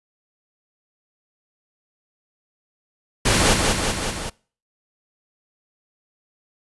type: noise with echo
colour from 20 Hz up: pink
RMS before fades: -17 dBFS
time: 3.25-3.54 s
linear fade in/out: 10 ms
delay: 190 ms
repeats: 4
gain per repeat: -3 dB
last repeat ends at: 4.3 s
effects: noise-tail reverb RT60 0.4 s tail -24 dB re dry + resampled to 24000 Hz